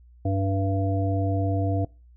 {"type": "harmonic tone", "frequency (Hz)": 97.2, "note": "G2", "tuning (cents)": -14, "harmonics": [1, 3, 5, 7], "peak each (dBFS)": [-23, -28, -34, -31], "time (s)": [0.25, 1.85], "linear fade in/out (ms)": 5, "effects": ["noise-tail reverb RT60 0.3 s tail -23 dB re dry", "added 60 Hz sine -49 dBFS peak until 2.16 s"]}